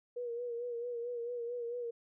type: tone with vibrato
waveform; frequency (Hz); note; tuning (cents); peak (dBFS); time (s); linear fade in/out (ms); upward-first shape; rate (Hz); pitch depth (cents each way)
sine; 477.9; A#4; +43; -36; 0.16-1.91; 10; sine; 4.5; 45
effects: none